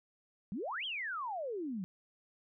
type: exponential two-way sweep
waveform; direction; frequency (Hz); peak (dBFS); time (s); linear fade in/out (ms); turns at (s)
sine; up then down; 174.61 to 3322 to 174.61; -36; 0.52-1.84; 0; 0.85
effects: none